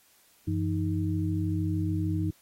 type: tone cluster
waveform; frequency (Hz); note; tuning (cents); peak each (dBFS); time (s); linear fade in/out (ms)
sine; 94.9 / 168.1 / 312.4; F#2 / E3 / D#4; +44 / +34 / +7; -28 / -32 / -31; 0.47-2.31; 10
effects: white hiss -62 dBFS RMS until 2.41 s + AAC 48 kbps